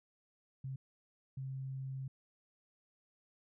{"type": "tone bursts at uneven times", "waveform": "sine", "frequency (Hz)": 133.3, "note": "C3", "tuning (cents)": 33, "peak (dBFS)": -39, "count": 2, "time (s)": [[0.64, 0.76], [1.37, 2.08]], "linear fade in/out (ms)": 5, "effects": []}